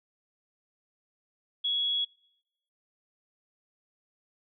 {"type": "tone", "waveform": "sine", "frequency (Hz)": 3349, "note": "G#7", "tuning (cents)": 14, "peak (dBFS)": -26, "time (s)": [1.64, 2.05], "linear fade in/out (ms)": 10, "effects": ["noise-tail reverb RT60 0.8 s tail -25 dB re dry"]}